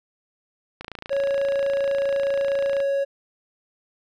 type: click train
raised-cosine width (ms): 0.3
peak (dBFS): -18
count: 57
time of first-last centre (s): 0.81-2.803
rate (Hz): 28.1
type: tone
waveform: triangle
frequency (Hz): 554.4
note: C#5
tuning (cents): 0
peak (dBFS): -18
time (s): 1.1-3.05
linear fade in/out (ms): 20
effects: none